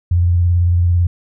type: tone with vibrato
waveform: sine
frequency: 87.31 Hz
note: F2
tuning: in tune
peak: -10 dBFS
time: 0.11-1.07 s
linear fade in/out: 5 ms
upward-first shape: square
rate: 18 Hz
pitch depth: 30 cents each way
effects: none